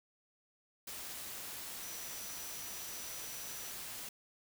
sine tone in noise, 5890 Hz, F#8, 9 cents flat, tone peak -50 dBFS, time 1.82-3.71 s, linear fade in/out 5 ms, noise white, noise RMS -45 dBFS, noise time 0.87-4.09 s, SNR -8 dB, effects none

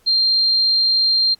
sine tone, 4181 Hz, C8, 2 cents flat, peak -13 dBFS, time 0.06-1.35 s, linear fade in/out 20 ms, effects pink hiss -57 dBFS RMS until 1.39 s + AAC 64 kbps

